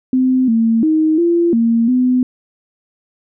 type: tone with pitch steps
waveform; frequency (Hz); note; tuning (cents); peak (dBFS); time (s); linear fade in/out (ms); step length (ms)
sine; 257.6 / 226.8 / 313.6 / 341.8 / 230.4 / 252.2; C4 / A#3 / D#4 / F4 / A#3 / B3; -27 / -47 / +14 / -37 / -20 / +36; -10; 0.13-2.23; 2; 350
effects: none